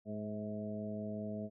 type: harmonic tone with a mistuned harmonic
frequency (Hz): 105.2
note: G#2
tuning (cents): +23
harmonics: 1 / 2 / 3 / 4 / 5 / 6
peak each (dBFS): -47 / -40 / -52 / -48 / -52 / -45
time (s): 0.05-1.5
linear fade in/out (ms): 50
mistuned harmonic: 6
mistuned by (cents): +32
effects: none